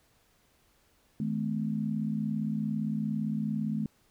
sine tone cluster, 157.4 / 215 / 252.6 Hz, D#3 / A3 / B3, +20 / -40 / +39 cents, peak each -34 / -30 / -37 dBFS, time 1.2-3.86 s, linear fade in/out 2 ms, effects pink hiss -67 dBFS RMS until 4.1 s

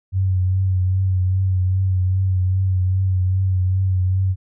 sine tone with vibrato, 93.5 Hz, F#2, 19 cents sharp, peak -15 dBFS, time 0.12-4.36 s, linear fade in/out 50 ms, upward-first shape triangle, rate 2.5 Hz, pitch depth 41 cents each way, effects none

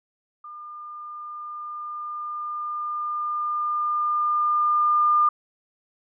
sine tone with level ramp, 1205 Hz, D6, 44 cents sharp, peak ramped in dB -37 to -15 dBFS, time 0.44-5.29 s, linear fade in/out 5 ms, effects none

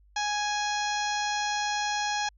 harmonic tone with a mistuned harmonic, 830.6 Hz, G#5, in tune, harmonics 1 / 2 / 3 / 4 / 5 / 6 / 7 / 8, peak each -29 / -33 / -38 / -38 / -38 / -39 / -40 / -41 dBFS, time 0.16-2.29 s, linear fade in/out 5 ms, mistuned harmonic 6, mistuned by +57 cents, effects added 50 Hz sine -56 dBFS peak until 2.37 s

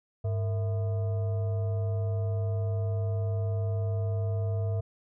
sine tone with frequency modulation, 101.7 Hz, G#2, 36 cents flat, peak -26 dBFS, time 0.24-4.81 s, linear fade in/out 10 ms, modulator 560 Hz, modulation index 0.43, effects none

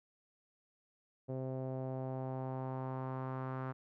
sawtooth tone with low-pass filter sweep, 130.81 Hz, C3, in tune, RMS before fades -40 dBFS, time 1.28-3.73 s, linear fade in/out 20 ms, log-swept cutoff 540 to 1300 Hz, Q 2.4, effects none

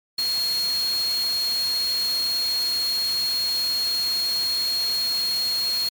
sine tone in noise, 4284 Hz, C8, 40 cents sharp, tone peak -21 dBFS, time 0.18-5.89 s, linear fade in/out 5 ms, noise white, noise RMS -33 dBFS, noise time 0.18-5.89 s, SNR +9 dB, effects MP3 96 kbps

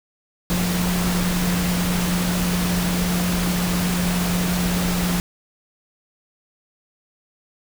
sine tone in noise, 178 Hz, F3, 33 cents sharp, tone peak -20 dBFS, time 0.5-5.2 s, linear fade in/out 0 ms, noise pink, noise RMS -25 dBFS, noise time 0.5-5.2 s, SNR +2 dB, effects none

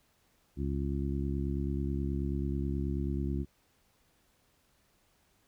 harmonic tone, 69.3 Hz, C#2, in tune, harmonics 1 / 2 / 3 / 4 / 5, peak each -33 / -36 / -38 / -39 / -40 dBFS, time 0.56-3.46 s, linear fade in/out 50 ms, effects pink hiss -70 dBFS RMS until 5.47 s

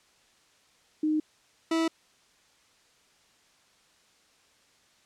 sine / 40% pulse tone pair in turn, 308.2 / 326.5 Hz, D#4 / E4, -16 / -17 cents, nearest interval minor second, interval 99 cents, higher second, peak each -23 dBFS, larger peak neither, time 1.03-1.2 / 1.71-1.88 s, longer neither, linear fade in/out 5 ms, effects white hiss -63 dBFS RMS until 5.05 s + low-pass 7000 Hz 12 dB/octave

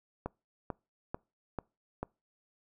click train, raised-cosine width 1 ms, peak -21 dBFS, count 5, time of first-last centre 0.26-2.03 s, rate 2.26 Hz, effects noise-tail reverb RT60 0.3 s tail -26 dB re dry

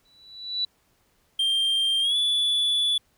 sine tone with exponential growth, 3951 Hz, B7, in tune, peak -21 dBFS, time 0.05-0.65 s, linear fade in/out 5 ms, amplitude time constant 130 ms
triangle tone with pitch glide, 3177 to 3445 Hz, G7 to A7, +23 to -37 cents, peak -19 dBFS, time 1.39-2.98 s, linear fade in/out 5 ms, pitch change +140 cents, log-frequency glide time 2.01-2.16 s
effects pink hiss -66 dBFS RMS until 3.17 s

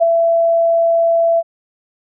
sine tone with ADSR envelope, 669 Hz, E5, 25 cents sharp, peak -6 dBFS, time 0-1.43 s, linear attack 26 ms, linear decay 14 ms, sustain -4 dB, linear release 44 ms, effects none

